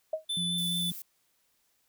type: tone with exponential decay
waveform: sine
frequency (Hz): 630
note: D#5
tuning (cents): +21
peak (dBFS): -24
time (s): 0.13-0.25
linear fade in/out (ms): 5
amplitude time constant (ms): 25
type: tone with vibrato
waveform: square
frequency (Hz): 3511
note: A7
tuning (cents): -4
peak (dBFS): -30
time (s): 0.29-0.91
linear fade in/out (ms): 10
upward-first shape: sine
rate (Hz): 4.7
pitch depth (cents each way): 12
type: tone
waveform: sine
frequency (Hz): 174.3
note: F3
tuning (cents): -3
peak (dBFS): -33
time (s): 0.37-0.92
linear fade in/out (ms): 2
type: noise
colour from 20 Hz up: violet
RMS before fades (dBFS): -42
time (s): 0.58-1.02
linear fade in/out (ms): 2
effects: white hiss -72 dBFS RMS until 1.88 s